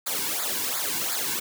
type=noise with flanger; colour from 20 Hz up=white; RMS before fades=-28 dBFS; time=0.06-1.4 s; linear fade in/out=10 ms; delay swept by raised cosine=0.34 to 1.64 ms; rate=2.8 Hz; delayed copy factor=-0.9; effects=none